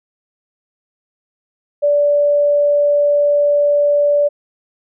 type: tone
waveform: sine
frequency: 581 Hz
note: D5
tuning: 19 cents flat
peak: -10 dBFS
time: 1.82-4.29 s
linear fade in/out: 20 ms
effects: none